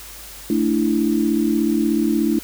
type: chord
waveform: sine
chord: A suspended fourth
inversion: none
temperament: just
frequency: 220 / 293.3 / 330 Hz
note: A3 / D4 / E4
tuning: 0 / -2 / +2 cents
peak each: -20 dBFS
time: 0.5-2.39 s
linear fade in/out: 2 ms
effects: added 50 Hz sine -43 dBFS peak until 2.43 s + white hiss -38 dBFS RMS until 2.43 s